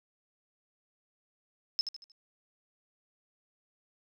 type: tone with echo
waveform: sine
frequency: 5200 Hz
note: E8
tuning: 24 cents flat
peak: -25 dBFS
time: 1.79-1.81 s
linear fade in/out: 0 ms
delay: 77 ms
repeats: 4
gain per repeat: -8 dB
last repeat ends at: 2.118 s
effects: none